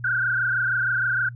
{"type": "tone with frequency modulation", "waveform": "sine", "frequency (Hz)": 1497, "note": "F#6", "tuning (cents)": 20, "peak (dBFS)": -20, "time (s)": [0.04, 1.29], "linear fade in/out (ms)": 5, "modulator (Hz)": 26.4, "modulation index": 3, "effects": ["noise-tail reverb RT60 0.1 s tail -26 dB re dry", "added 120 Hz sine -35 dBFS peak until 1.35 s"]}